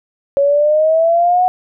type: exponential sweep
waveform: sine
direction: up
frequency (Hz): 554.4 to 740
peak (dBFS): -9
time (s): 0.37-1.48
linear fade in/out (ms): 0
effects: none